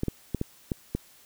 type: clicks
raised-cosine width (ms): 3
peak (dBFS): -14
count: 6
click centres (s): 0.034 / 0.083 / 0.347 / 0.414 / 0.718 / 0.95
effects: white hiss -56 dBFS RMS until 1.25 s